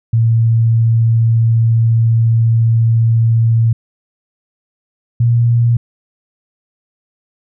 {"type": "tone pair in turn", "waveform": "sine", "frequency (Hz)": [114.3, 118.06], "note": ["A#2", "A#2"], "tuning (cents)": [-34, 22], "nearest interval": "minor second", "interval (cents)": 56, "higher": "second", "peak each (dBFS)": -8, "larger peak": "neither", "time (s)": [[0.13, 3.73], [5.2, 5.77]], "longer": "first", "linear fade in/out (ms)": 5, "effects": []}